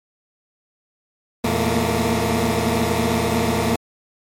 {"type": "tone cluster", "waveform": "15% pulse", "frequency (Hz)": [82.9, 116.3, 214.6, 226.8, 235.6], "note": ["E2", "A#2", "A3", "A#3", "A#3"], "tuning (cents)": [10, -4, -43, -47, 19], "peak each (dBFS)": -18, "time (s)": [1.44, 3.76], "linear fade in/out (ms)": 5, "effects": ["MP3 64 kbps"]}